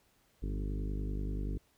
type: harmonic tone with a mistuned harmonic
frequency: 50.4 Hz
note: G1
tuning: 49 cents sharp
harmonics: 1 / 2 / 3 / 4 / 5 / 6 / 7 / 8 / 9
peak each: -34 / -43 / -44 / -48 / -46 / -47 / -52 / -51 / -55 dBFS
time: 0.42-1.58 s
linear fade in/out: 10 ms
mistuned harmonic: 4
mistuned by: -34 cents
effects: pink hiss -70 dBFS RMS until 1.77 s